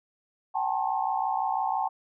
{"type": "tone cluster", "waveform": "sine", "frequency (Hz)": [764, 830, 890, 1073], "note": ["G5", "G#5", "A5", "C6"], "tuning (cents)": [-45, -1, 20, 43], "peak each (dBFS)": [-29, -31, -30, -34], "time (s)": [0.54, 1.89], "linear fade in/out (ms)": 20, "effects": []}